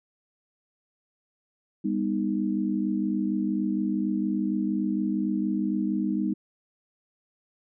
sine chord, G augmented, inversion none, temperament equal with one note detuned, 200.3 / 246.9 / 311.1 Hz, G3 / B3 / D#4, +38 / 0 / 0 cents, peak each -27 / -30 / -28 dBFS, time 1.84-6.34 s, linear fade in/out 10 ms, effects none

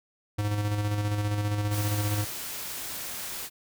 square tone with tremolo, 103.83 Hz, G#2, in tune, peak -25 dBFS, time 0.38-2.25 s, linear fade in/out 10 ms, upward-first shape square, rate 15 Hz, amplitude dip 35%
white noise, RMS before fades -36 dBFS, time 1.7-3.5 s, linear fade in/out 50 ms
effects none

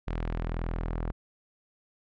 sawtooth tone with low-pass filter sweep, 41.2 Hz, E1, in tune, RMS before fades -32 dBFS, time 0.07-1.12 s, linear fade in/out 10 ms, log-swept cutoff 2700 to 1400 Hz, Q 0.86, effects none

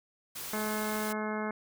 white noise, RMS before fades -40 dBFS, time 0.35-1.13 s, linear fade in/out 10 ms
harmonic tone, 214.1 Hz, A3, 47 cents flat, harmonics 1 / 2 / 3 / 4 / 5 / 6 / 7 / 8 / 10, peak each -35 / -38 / -40 / -41 / -42 / -43 / -43 / -44 / -45 dBFS, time 0.53-1.51 s, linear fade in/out 2 ms
effects none

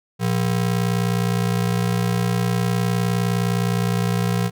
square ring-modulated tone, 146.83 Hz, D3, in tune, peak -16 dBFS, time 0.19-4.51 s, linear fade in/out 50 ms, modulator 29.8 Hz, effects none

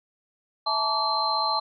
sine tone cluster, 655 / 865 / 920 / 1151 / 4124 Hz, E5 / A5 / A#5 / D6 / C8, -11 / -30 / -23 / -35 / -26 cents, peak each -34 / -27 / -35 / -27 / -27 dBFS, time 0.66-1.6 s, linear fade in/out 10 ms, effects none

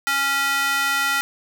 square tone with high-pass filter, 277.2 Hz, C#4, in tune, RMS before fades -21 dBFS, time 0.07-1.21 s, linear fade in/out 0 ms, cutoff 1500 Hz, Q 2.1, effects none

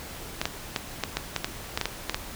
clicks, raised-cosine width 0.2 ms, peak -8 dBFS, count 12, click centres 0.415 / 0.455 / 0.762 / 1.037 / 1.17 / 1.363 / 1.445 / 1.775 / 1.813 / 1.856 / 2.096 / 2.145 s, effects pink hiss -40 dBFS RMS until 2.35 s

